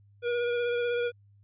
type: tone with vibrato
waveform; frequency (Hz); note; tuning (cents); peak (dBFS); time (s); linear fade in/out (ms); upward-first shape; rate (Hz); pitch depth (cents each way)
square; 480; B4; -49; -27; 0.22-1.12; 50; sine; 16; 16
effects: added 101 Hz sine -56 dBFS peak until 1.43 s + resampled to 8000 Hz